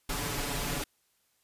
pink noise with comb filter, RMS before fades -33 dBFS, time 0.09-0.84 s, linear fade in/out 5 ms, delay 7 ms, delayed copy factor +0.75, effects white hiss -72 dBFS RMS until 1.43 s + resampled to 32000 Hz

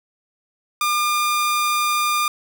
sawtooth tone, 1204 Hz, D6, 43 cents sharp, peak -14 dBFS, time 0.81-2.28 s, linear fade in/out 2 ms, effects none

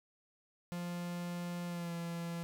45% pulse tone with pitch glide, 174.61 to 169.64 Hz, F3 to E3, 0 to +50 cents, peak -38 dBFS, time 0.72-2.43 s, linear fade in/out 0 ms, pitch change -50 cents, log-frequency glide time 1.67-1.93 s, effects none

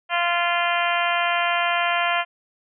harmonic tone, 346.3 Hz, F4, 15 cents flat, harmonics 2 / 3 / 4 / 5 / 6 / 7 / 8 / 9, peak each -24 / -26 / -27 / -28 / -29 / -29 / -30 / -31 dBFS, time 0.09-2.25 s, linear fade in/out 50 ms, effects none

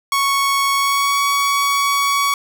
sawtooth tone with pitch glide, 1108.7 to 1124.2 Hz, C#6 to C#6, 0 to +24 cents, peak -11 dBFS, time 0.12-2.34 s, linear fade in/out 2 ms, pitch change +24 cents, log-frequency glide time 0.74-1.18 s, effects none

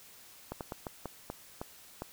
slowing click train, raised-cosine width 1 ms, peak -23 dBFS, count 8, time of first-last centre 0.52-2.02 s, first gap 88 ms, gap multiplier 1.29, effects white hiss -55 dBFS RMS until 2.12 s

